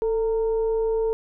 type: tone with frequency modulation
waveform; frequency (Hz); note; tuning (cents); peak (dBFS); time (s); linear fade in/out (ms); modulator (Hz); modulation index
sine; 445.6; A4; +22; -20; 0.02-1.13; 0; 474; 0.33
effects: none